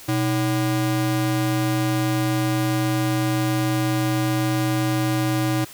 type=ring-modulated tone; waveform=square; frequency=220.3 Hz; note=A3; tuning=2 cents sharp; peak=-17 dBFS; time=0.08-5.65 s; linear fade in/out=10 ms; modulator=96.2 Hz; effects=white hiss -42 dBFS RMS until 5.73 s